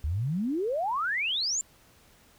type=exponential sweep; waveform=sine; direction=up; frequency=69.3 to 7459 Hz; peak=-26 dBFS; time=0.04-1.61 s; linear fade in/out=0 ms; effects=pink hiss -59 dBFS RMS until 2.38 s